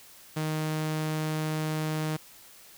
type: tone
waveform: sawtooth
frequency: 155.6 Hz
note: D#3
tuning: in tune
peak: -24 dBFS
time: 0.36-2.17 s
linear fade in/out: 10 ms
effects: white hiss -52 dBFS RMS until 2.77 s